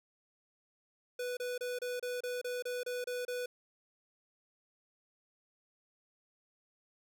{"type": "tone bursts", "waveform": "square", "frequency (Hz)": 493.9, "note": "B4", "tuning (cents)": 0, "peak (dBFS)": -36, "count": 11, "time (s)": [1.19, 3.46], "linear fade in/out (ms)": 5, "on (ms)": 180, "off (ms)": 29, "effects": []}